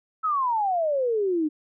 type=exponential sweep; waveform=sine; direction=down; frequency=1321 to 295.6 Hz; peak=-21 dBFS; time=0.23-1.49 s; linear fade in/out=20 ms; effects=none